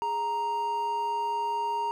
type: tone pair together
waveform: triangle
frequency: 415.3 / 932.3 Hz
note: G#4 / A#5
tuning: 0 / 0 cents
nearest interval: octave + major second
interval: 1400 cents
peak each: -36 / -25 dBFS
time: 0.02-1.91 s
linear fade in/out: 0 ms
effects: none